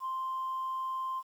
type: tone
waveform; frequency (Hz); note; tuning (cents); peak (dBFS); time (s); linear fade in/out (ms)
sine; 1046.5; C6; 0; -31; 0-1.23; 50
effects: tanh soft clip ceiling -28 dBFS + 10-bit